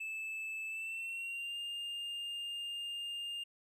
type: tone with pitch glide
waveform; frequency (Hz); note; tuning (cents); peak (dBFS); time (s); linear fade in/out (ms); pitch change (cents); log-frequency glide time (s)
triangle; 2624 to 2812; E7 to F7; -9 to +11; -37; 0-3.44; 10; +120; 0.67-1.58
effects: none